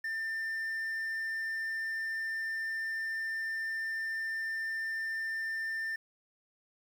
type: tone with quantisation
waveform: triangle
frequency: 1793 Hz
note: A6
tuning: 32 cents sharp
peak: -31 dBFS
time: 0.04-5.96 s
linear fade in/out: 5 ms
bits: 10
effects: none